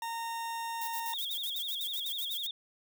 40% pulse tone, 921 Hz, A#5, 21 cents flat, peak -34 dBFS, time 0.02-1.14 s, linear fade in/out 2 ms
violet noise with tremolo, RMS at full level -39 dBFS, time 0.81-2.47 s, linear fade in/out 5 ms, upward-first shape square, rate 8 Hz, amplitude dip 75%
sine tone with vibrato, 3492 Hz, A7, 14 cents flat, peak -34 dBFS, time 1.13-2.51 s, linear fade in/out 2 ms, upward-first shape sine, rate 12 Hz, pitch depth 130 cents each way
effects none

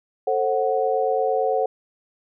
sine chord, F# diminished, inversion first, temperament just, 444 / 532.8 / 740 Hz, A4 / C5 / F#5, +16 / +31 / 0 cents, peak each -23 dBFS, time 0.27-1.66 s, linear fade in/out 5 ms, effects none

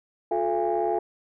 sine tone cluster, 357 / 435.8 / 680 / 817 Hz, F4 / A4 / F5 / G#5, +38 / -17 / -46 / -29 cents, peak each -27 dBFS, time 0.31-0.99 s, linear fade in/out 5 ms, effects tanh soft clip ceiling -15 dBFS

